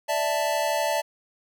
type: chord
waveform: square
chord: D suspended second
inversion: none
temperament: equal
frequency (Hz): 587.3 / 659.3 / 880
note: D5 / E5 / A5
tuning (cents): 0 / 0 / 0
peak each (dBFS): -28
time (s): 0.08-1.02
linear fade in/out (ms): 20
effects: none